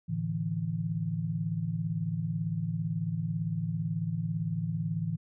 sine chord, A suspended fourth, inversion none, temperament equal, 110 / 146.83 / 164.81 Hz, A2 / D3 / E3, 0 / 0 / 0 cents, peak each -35 / -36 / -31 dBFS, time 0.08-5.17 s, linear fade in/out 20 ms, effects none

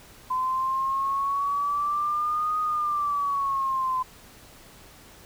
sine exponential two-way sweep, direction up then down, 1020 to 1244.5 to 1020 Hz, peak -23 dBFS, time 0.3-4.03 s, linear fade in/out 10 ms, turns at 2.59 s, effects pink hiss -50 dBFS RMS until 5.25 s

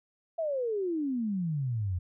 sine exponential sweep, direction down, 676 to 85 Hz, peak -28 dBFS, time 0.38-1.99 s, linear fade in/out 10 ms, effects none

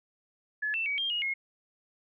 sine tone with pitch steps, 1710 / 2670 / 2267 / 3201 / 2879 / 2158 Hz, A6 / E7 / C#7 / G7 / F#7 / C#7, -50 / +22 / +38 / +36 / -48 / -47 cents, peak -28 dBFS, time 0.62-1.34 s, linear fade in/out 10 ms, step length 120 ms, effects none

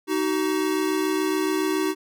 square tone pair together, 311.1 / 378.2 Hz, D#4 / F#4, 0 / +38 cents, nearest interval minor third, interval 338 cents, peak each -25 dBFS, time 0.07-1.95 s, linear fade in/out 50 ms, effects none

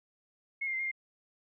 sine tone with pitch steps, 2175 / 2119 / 2078 / 2128 / 2109 Hz, C#7 / C7 / C7 / C7 / C7, -33 / +21 / -12 / +29 / +13 cents, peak -31 dBFS, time 0.61-0.915 s, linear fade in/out 10 ms, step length 61 ms, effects none

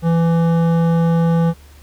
sine tone with hard clipping, 166.8 Hz, E3, 21 cents sharp, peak -14 dBFS, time 0.02-1.54 s, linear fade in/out 50 ms, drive 13 dB, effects added 72 Hz sine -41 dBFS peak until 1.82 s + pink hiss -49 dBFS RMS until 1.82 s

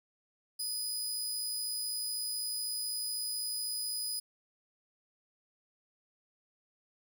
20% pulse tone, 4978 Hz, D#8, in tune, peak -28 dBFS, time 0.59-4.2 s, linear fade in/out 10 ms, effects none

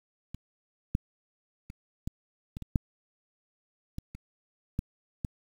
clicks, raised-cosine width 5 ms, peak -27 / -13 / -30 / -20 / -26 / -26 / -11 / -23 / -30 / -16 / -19 dBFS, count 11, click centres 0.346 / 0.951 / 1.701 / 2.075 / 2.569 / 2.623 / 2.758 / 3.984 / 4.15 / 4.791 / 5.248 s, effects 8-bit

